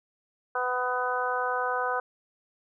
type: harmonic tone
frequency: 250 Hz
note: B3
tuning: 21 cents sharp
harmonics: 2 / 3 / 4 / 5 / 6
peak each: -32 / -32 / -32 / -32 / -32 dBFS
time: 0.55-2 s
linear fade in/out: 5 ms
effects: none